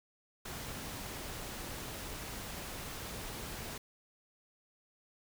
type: noise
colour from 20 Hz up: pink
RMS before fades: -43 dBFS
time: 0.45-3.78 s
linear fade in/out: 5 ms
effects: none